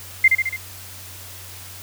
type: tone with echo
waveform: sine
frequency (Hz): 2093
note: C7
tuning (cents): 0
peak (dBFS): -8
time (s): 0.24-0.28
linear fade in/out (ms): 5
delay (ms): 71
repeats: 4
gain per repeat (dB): -4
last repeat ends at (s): 0.564
effects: added 93 Hz sine -42 dBFS peak until 1.82 s + white hiss -39 dBFS RMS until 1.82 s